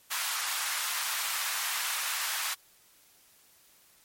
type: high-pass noise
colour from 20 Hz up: pink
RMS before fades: -32 dBFS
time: 0.1-2.55 s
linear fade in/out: 20 ms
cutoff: 1000 Hz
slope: 24 dB/octave
effects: white hiss -61 dBFS RMS until 4.04 s + MP3 64 kbps